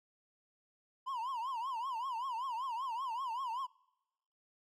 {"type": "tone with vibrato", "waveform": "triangle", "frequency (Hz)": 987.8, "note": "B5", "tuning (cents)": 0, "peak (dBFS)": -34, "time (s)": [1.06, 3.67], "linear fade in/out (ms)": 20, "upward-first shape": "triangle", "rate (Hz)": 5.2, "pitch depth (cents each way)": 210, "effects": ["noise-tail reverb RT60 1.0 s tail -26 dB re dry"]}